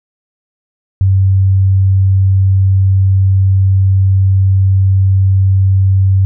sine tone, 96 Hz, G2, 36 cents flat, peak -6 dBFS, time 1.01-6.25 s, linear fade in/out 0 ms, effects none

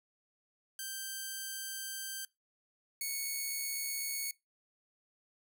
5% pulse tone pair in turn, 1567 / 2216 Hz, G6 / C#7, -1 / -1 cents, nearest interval tritone, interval 600 cents, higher second, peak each -28 / -25 dBFS, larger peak second, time 0.79-2.25 / 3.01-4.31 s, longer first, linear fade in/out 2 ms, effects noise-tail reverb RT60 0.2 s tail -22 dB re dry

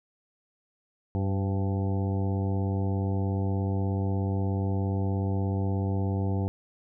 harmonic tone with a mistuned harmonic, 96.8 Hz, G2, 21 cents flat, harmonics 1 / 2 / 3 / 4 / 5 / 7 / 8 / 9, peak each -26 / -32 / -36 / -38 / -40 / -43 / -44 / -45 dBFS, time 1.15-6.48 s, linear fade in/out 0 ms, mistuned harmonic 5, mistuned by +57 cents, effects none

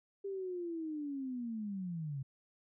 sine linear sweep, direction down, 400 to 130.81 Hz, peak -37 dBFS, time 0.24-2.23 s, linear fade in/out 10 ms, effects none

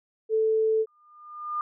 sine tone, 440 Hz, A4, in tune, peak -20 dBFS, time 0.29-0.86 s, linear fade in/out 50 ms
sine tone with exponential growth, 1209 Hz, D6, 50 cents sharp, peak -24 dBFS, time 0.87-1.61 s, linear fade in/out 1 ms, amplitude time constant 160 ms
effects none

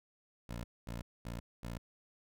15% pulse tone bursts, 58.27 Hz, A#1, in tune, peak -34 dBFS, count 4, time 0.49-1.78 s, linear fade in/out 5 ms, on 150 ms, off 230 ms, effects none

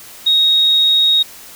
sine tone, 3759 Hz, A#7, 14 cents sharp, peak -9 dBFS, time 0.26-1.23 s, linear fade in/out 10 ms, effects white hiss -37 dBFS RMS until 1.55 s

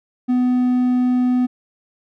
triangle tone, 249.8 Hz, B3, 20 cents sharp, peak -12 dBFS, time 0.28-1.47 s, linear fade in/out 20 ms, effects none

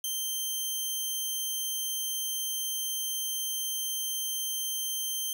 10% pulse tone, 3136 Hz, G7, in tune, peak -22 dBFS, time 0.04-5.33 s, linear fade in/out 2 ms, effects none

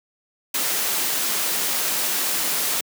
white noise, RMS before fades -23 dBFS, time 0.54-2.81 s, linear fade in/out 5 ms, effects high-pass 200 Hz 12 dB/octave

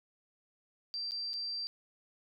sine tone with dropouts, 4700 Hz, D8, 1 cent sharp, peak -35 dBFS, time 0.94-1.67 s, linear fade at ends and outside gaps 0 ms, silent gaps 1.11-1.119 / 1.333-1.339 s, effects none

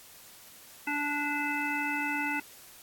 harmonic tone with a mistuned harmonic, 290.9 Hz, D4, 16 cents flat, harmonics 1 / 3 / 5 / 7 / 9, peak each -35 / -35 / -35 / -35 / -35 dBFS, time 0.87-2.4 s, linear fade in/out 5 ms, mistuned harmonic 5, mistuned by +17 cents, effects white hiss -52 dBFS RMS until 2.82 s + AAC 64 kbps

